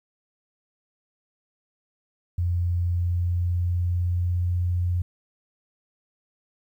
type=tone with pitch glide; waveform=sine; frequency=87.5 to 88.52 Hz; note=F2 to F2; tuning=+4 to +24 cents; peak=-21 dBFS; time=2.38-5.02 s; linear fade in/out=5 ms; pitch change=+20 cents; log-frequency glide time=2.95-4.54 s; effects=10-bit